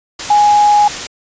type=tone in noise; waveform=sine; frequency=830.6 Hz; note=G#5; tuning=in tune; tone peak=-6 dBFS; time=0.3-0.88 s; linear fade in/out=5 ms; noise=white; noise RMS=-22 dBFS; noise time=0.19-1.07 s; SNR=+13 dB; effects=resampled to 16000 Hz